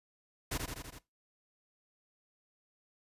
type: noise with echo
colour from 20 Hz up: pink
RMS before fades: -35 dBFS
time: 0.51-0.58 s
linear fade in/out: 10 ms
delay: 82 ms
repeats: 5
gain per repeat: -3 dB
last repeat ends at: 0.99 s
effects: noise-tail reverb RT60 0.2 s tail -18 dB re dry + resampled to 32000 Hz